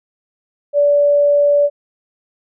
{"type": "tone", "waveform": "sine", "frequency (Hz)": 578, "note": "D5", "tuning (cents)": -28, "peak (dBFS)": -9, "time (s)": [0.73, 1.7], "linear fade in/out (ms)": 50, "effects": []}